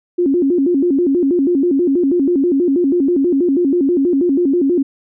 sine tone with vibrato, 311.1 Hz, D#4, in tune, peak -11 dBFS, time 0.18-4.83 s, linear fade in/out 10 ms, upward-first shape square, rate 6.2 Hz, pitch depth 220 cents each way, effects none

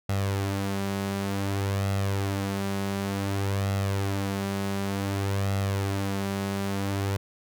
sawtooth tone with flanger, 98.5 Hz, G2, 9 cents sharp, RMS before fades -28 dBFS, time 0.09-7.17 s, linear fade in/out 5 ms, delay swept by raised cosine 1.5 to 5.4 ms, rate 0.55 Hz, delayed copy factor +0.5, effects none

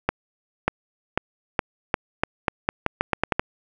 accelerating click train, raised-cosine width 0.5 ms, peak -4 dBFS, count 14, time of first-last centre 0.09-3.395 s, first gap 590 ms, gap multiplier 0.84, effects none

